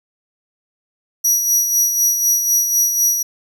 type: tone with tremolo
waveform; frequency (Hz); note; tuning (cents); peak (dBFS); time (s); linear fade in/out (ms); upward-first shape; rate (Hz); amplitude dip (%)
sawtooth; 5800; F#8; -35; -9; 1.24-3.23; 10; sine; 4; 50
effects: none